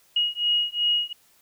sine beating tone pair, 2886 / 2888.7 Hz, F#7 / F#7, -44 / -42 cents, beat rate 2.7 Hz, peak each -24 dBFS, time 0.16-1.13 s, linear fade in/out 5 ms, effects white hiss -60 dBFS RMS until 1.41 s

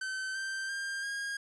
45% pulse tone with pitch steps, 1536 / 1565.6 / 1595.7 / 1626.4 Hz, G6 / G6 / G6 / G#6, -36 / -3 / +30 / -37 cents, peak -34 dBFS, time 0.01-1.37 s, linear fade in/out 5 ms, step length 340 ms, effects resampled to 22050 Hz

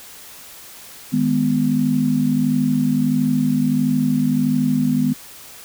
sine chord, G# minor, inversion second, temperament just, 155.74 / 207.7 / 249.2 Hz, D#3 / G#3 / B3, +2 / 0 / +16 cents, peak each -22 / -21 / -17 dBFS, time 1.12-5.14 s, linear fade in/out 20 ms, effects white hiss -40 dBFS RMS until 5.64 s

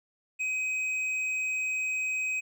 triangle tone with hard clipping, 2523 Hz, D#7, 23 cents sharp, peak -29 dBFS, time 0.39-2.41 s, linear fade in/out 20 ms, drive 8 dB, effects none

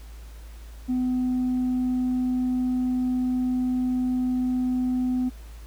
triangle tone with tanh clipping, 252.4 Hz, B3, 38 cents sharp, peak -22 dBFS, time 0.88-5.3 s, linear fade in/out 20 ms, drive 6 dB, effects added 55 Hz sine -39 dBFS peak until 5.66 s + pink hiss -53 dBFS RMS until 5.66 s

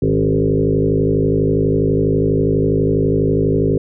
sine tone with frequency modulation, 271.8 Hz, C#4, 34 cents flat, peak -12 dBFS, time 0.02-3.78 s, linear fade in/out 5 ms, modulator 52.2 Hz, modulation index 3.7, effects none

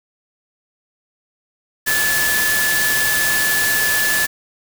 sine tone in noise, 1729 Hz, A6, 31 cents flat, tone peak -17 dBFS, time 1.86-4.27 s, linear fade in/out 20 ms, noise white, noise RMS -20 dBFS, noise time 1.86-4.27 s, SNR 0 dB, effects none

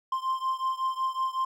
triangle beating tone pair, 1046.5 / 1051.9 Hz, C6 / C6, 0 / +9 cents, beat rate 5.4 Hz, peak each -27 / -29 dBFS, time 0.12-1.45 s, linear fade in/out 5 ms, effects none

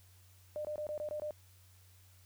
sine tone bursts, 602 Hz, D5, 43 cents sharp, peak -36 dBFS, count 7, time 0.56-1.308 s, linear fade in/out 0 ms, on 88 ms, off 22 ms, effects added 92 Hz sine -60 dBFS peak until 2.25 s + white hiss -66 dBFS RMS until 2.25 s

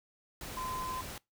sine tone in noise, 1027 Hz, C6, 33 cents flat, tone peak -36 dBFS, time 0.57-1.01 s, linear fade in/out 2 ms, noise pink, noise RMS -43 dBFS, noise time 0.41-1.18 s, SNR +4 dB, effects noise-tail reverb RT60 0.2 s tail -23 dB re dry

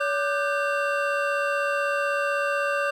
triangle tone cluster, 568 / 1193 / 1492 / 1568 / 2740 Hz, C#5 / D6 / F#6 / G6 / F7, +42 / +27 / +14 / 0 / -34 cents, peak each -24 / -27 / -32 / -27 / -32 dBFS, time 0-2.91 s, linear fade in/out 10 ms, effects none

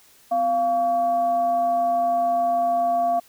sine tone with frequency modulation, 694 Hz, F5, 11 cents flat, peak -18 dBFS, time 0.31-3.2 s, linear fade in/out 10 ms, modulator 439 Hz, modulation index 0.33, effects white hiss -54 dBFS RMS until 3.28 s

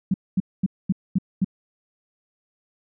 sine tone bursts, 189 Hz, F#3, 37 cents sharp, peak -16 dBFS, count 6, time 0.11-1.446 s, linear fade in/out 5 ms, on 31 ms, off 230 ms, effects none

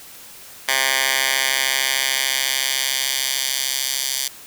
10% pulse tone with high-pass filter sweep, 133.5 Hz, C3, 35 cents sharp, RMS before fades -21 dBFS, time 0.68-4.28 s, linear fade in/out 5 ms, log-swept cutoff 1600 to 4500 Hz, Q 0.95, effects white hiss -41 dBFS RMS until 4.46 s

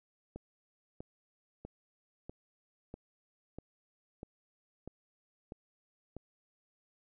click train, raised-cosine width 2 ms, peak -30 dBFS, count 10, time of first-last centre 0.36-6.166 s, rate 1.55 Hz, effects none

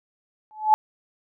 sine tone with exponential growth, 860 Hz, A5, 40 cents flat, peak -9 dBFS, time 0.51-0.74 s, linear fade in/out 0 ms, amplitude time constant 49 ms, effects none

